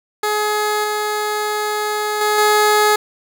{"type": "tone with level steps", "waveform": "15% pulse", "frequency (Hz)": 422, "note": "G#4", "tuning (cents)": 28, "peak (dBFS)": [-10, -12, -8, -5], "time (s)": [0.23, 2.96], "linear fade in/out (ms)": 5, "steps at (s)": [0.84, 2.21, 2.38], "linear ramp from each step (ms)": 2, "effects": []}